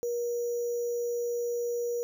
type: tone with sample-and-hold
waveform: sine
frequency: 476.9 Hz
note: A#4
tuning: 39 cents sharp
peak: -28 dBFS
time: 0.03-2.03 s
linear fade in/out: 0 ms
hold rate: 6300 Hz
effects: none